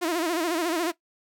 sawtooth tone with vibrato, 335.4 Hz, E4, 30 cents sharp, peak -20 dBFS, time 0.01-0.92 s, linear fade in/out 20 ms, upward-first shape sine, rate 14 Hz, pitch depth 120 cents each way, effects noise-tail reverb RT60 0.1 s tail -17 dB re dry

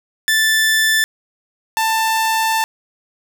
sawtooth tone pair in turn, 1760 / 888.7 Hz, A6 / A5, 0 / +17 cents, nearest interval octave, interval 1183 cents, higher first, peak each -9 / -11 dBFS, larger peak first, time 0.28-1.04 / 1.77-2.64 s, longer second, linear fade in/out 0 ms, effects none

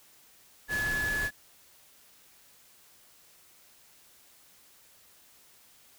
sine tone in noise, 1707 Hz, G#6, 47 cents sharp, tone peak -28 dBFS, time 0.68-1.31 s, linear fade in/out 50 ms, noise pink, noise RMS -37 dBFS, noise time 0.68-1.31 s, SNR +6 dB, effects white hiss -59 dBFS RMS until 5.98 s

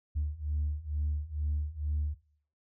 sine beating tone pair, 73.42 / 75.62 Hz, D2 / D#2, 0 / -49 cents, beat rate 2.2 Hz, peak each -33 / -31 dBFS, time 0.15-2.15 s, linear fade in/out 20 ms, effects noise-tail reverb RT60 0.5 s tail -18 dB re dry + tanh soft clip ceiling -24 dBFS

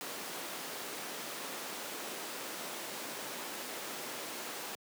pink high-pass noise, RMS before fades -42 dBFS, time 0.01-4.75 s, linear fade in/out 0 ms, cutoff 290 Hz, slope 12 dB/octave, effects high-pass 150 Hz 12 dB/octave

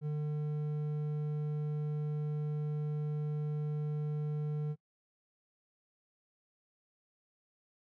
sine tone with hard clipping, 150 Hz, D3, 37 cents sharp, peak -34 dBFS, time 0.01-4.76 s, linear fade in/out 50 ms, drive 6 dB, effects noise-tail reverb RT60 0.1 s tail -24 dB re dry

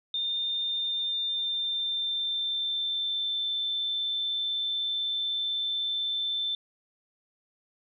sine tone with pitch glide, 3616 to 3542 Hz, A7 to A7, +47 to +11 cents, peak -27 dBFS, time 0.14-6.55 s, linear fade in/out 2 ms, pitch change -36 cents, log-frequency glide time 0.59-3.49 s, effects none

